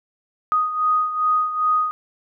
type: beating tone pair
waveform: sine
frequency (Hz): 1244.5 / 1247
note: D#6 / D#6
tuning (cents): 0 / +3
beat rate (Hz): 2.5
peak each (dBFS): -18 / -24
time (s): 0.52-1.91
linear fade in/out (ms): 0
effects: none